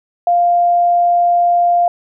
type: tone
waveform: sine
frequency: 698.5 Hz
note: F5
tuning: in tune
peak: -9 dBFS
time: 0.27-1.88 s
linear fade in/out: 2 ms
effects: none